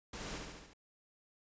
pink noise with echo, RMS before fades -45 dBFS, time 0.13-0.38 s, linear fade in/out 5 ms, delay 71 ms, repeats 5, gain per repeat -3 dB, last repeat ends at 0.735 s, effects resampled to 16000 Hz

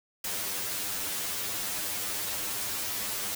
white noise with comb filter, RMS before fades -33 dBFS, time 0.24-3.35 s, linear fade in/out 5 ms, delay 10 ms, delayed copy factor +1, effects none

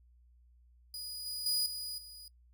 sawtooth tone with level steps, 4931 Hz, D#8, 16 cents flat, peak -37 / -34 / -26 / -35 / -45 dBFS, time 0.94-2.28 s, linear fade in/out 2 ms, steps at 1.26 / 1.46 / 1.66 / 1.98 s, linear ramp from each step 2 ms, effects noise-tail reverb RT60 0.1 s tail -20 dB re dry + added 60 Hz sine -60 dBFS peak until 2.53 s

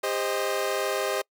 sawtooth chord, C minor, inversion second, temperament equal with one note detuned, 400.7 / 523.3 / 622.3 Hz, G4 / C5 / Eb5, +38 / 0 / 0 cents, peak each -26 dBFS, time 0.03-1.22 s, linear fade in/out 10 ms, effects noise-tail reverb RT60 0.1 s tail -26 dB re dry

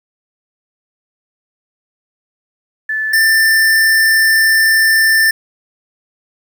sine / square tone pair in turn, 1746 / 1781.7 Hz, A6 / A6, -14 / +21 cents, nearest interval unison, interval 35 cents, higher second, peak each -15 / -9 dBFS, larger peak second, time 2.89-3.13 / 3.13-5.31 s, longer second, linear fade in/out 5 ms, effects 8-bit

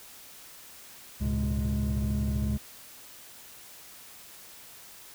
triangle tone cluster, 70.2 / 107.9 / 120.8 / 136.3 / 208 Hz, C#2 / A2 / B2 / C#3 / G#3, +22 / -33 / -38 / -29 / +3 cents, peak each -26 / -32 / -34 / -33 / -28 dBFS, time 1.2-2.58 s, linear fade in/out 20 ms, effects tanh soft clip ceiling -19 dBFS + white hiss -49 dBFS RMS until 5.14 s

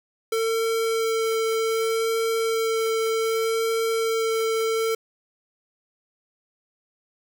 square tone with vibrato, 450 Hz, A4, 39 cents sharp, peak -22 dBFS, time 0.32-4.95 s, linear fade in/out 5 ms, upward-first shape sine, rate 0.65 Hz, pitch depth 10 cents each way, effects 9-bit

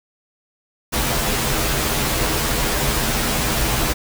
pink noise with comb filter, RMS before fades -20 dBFS, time 0.92-3.94 s, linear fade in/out 20 ms, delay 11 ms, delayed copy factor -0.8, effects none

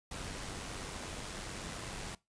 pink noise with amplitude modulation, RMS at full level -41 dBFS, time 0.11-2.15 s, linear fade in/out 5 ms, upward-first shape sine, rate 96.3 Hz, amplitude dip 35%, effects noise-tail reverb RT60 0.2 s tail -20 dB re dry + resampled to 22050 Hz

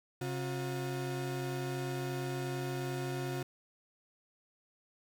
35% pulse tone pair together, 134.38 / 360.3 Hz, C3 / F#4, +47 / -46 cents, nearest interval octave + perfect fourth, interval 1707 cents, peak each -35 / -37 dBFS, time 0.21-3.43 s, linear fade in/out 5 ms, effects none

